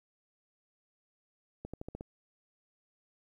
accelerating click train, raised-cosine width 2 ms, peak -27 dBFS, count 6, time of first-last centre 1.65-2.009 s, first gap 86 ms, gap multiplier 0.91, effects 11-bit

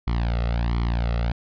sawtooth tone with flanger, 58.27 Hz, A#1, in tune, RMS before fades -23 dBFS, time 0.07-1.32 s, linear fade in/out 5 ms, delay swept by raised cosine 0.92 to 1.53 ms, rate 1.4 Hz, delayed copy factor +0.95, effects resampled to 11025 Hz

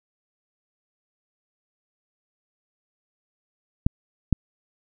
clicks, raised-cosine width 5 ms, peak -5 dBFS, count 2, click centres 3.865 / 4.327 s, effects none

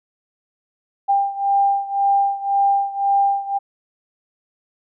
sine beating tone pair, 795 / 796.9 Hz, G5 / G5, +24 / +28 cents, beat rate 1.9 Hz, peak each -17 / -20 dBFS, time 1.08-3.59 s, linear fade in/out 20 ms, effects none

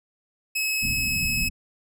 sawtooth tone, 2574 Hz, E7, 42 cents flat, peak -20 dBFS, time 0.55-1.49 s, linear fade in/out 10 ms
pink low-pass noise, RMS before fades -31 dBFS, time 0.82-1.5 s, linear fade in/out 10 ms, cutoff 270 Hz, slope 96 dB/octave
effects none

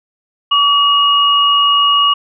sine tone pair together, 1142.5 / 2879 Hz, D6 / F#7, -48 / -48 cents, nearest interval octave + major third, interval 1600 cents, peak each -11 dBFS, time 0.51-2.14 s, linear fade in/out 10 ms, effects none

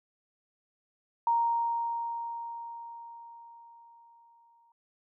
sine tone with exponential decay, 932.3 Hz, A#5, in tune, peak -22 dBFS, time 1.27-4.72 s, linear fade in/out 2 ms, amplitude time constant 750 ms, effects none

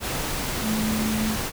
sine tone in noise, 217.5 Hz, A3, 20 cents flat, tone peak -23 dBFS, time 0.61-1.38 s, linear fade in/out 50 ms, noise pink, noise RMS -28 dBFS, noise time 0-1.52 s, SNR +2 dB, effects none

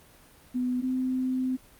sine tone pair in turn, 250.2 / 257.4 Hz, B3 / C4, +23 / -28 cents, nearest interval unison, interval 49 cents, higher second, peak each -25 dBFS, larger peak neither, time 0.54-0.82 / 0.82-1.57 s, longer second, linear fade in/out 20 ms, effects pink hiss -55 dBFS RMS until 1.79 s + Opus 32 kbps

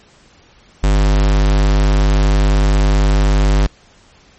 square tone, 50 Hz, G1, 35 cents sharp, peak -10 dBFS, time 0.83-3.67 s, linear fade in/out 10 ms, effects pink hiss -48 dBFS RMS until 4.38 s + MP3 32 kbps

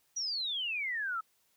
sine exponential sweep, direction down, 5910 to 1278 Hz, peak -32 dBFS, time 0.16-1.21 s, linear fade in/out 10 ms, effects white hiss -72 dBFS RMS until 1.56 s

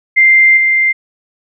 sine tone with level steps, 2093 Hz, C7, in tune, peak -4 / -8 dBFS, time 0.16-0.93 s, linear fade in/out 20 ms, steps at 0.57 s, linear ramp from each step 2 ms, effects none

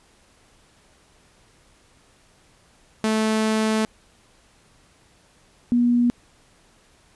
sawtooth / sine tone pair in turn, 218.4 / 241.1 Hz, A3 / B3, -13 / -41 cents, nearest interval major second, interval 172 cents, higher second, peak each -15 dBFS, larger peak neither, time 3.04-3.85 / 5.72-6.1 s, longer first, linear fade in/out 0 ms, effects pink hiss -57 dBFS RMS until 7.15 s + resampled to 24000 Hz

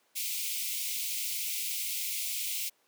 white high-pass noise, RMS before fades -34 dBFS, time 0.15-2.7 s, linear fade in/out 20 ms, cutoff 2100 Hz, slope 96 dB/octave, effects pink hiss -69 dBFS RMS until 2.87 s + high-pass 400 Hz 12 dB/octave

